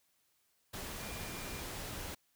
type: tone in noise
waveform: sine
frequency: 2398 Hz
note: D7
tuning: 36 cents sharp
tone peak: -52 dBFS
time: 1-1.62 s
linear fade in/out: 10 ms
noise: pink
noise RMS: -43 dBFS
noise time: 0.73-2.15 s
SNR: -12 dB
effects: white hiss -75 dBFS RMS until 2.35 s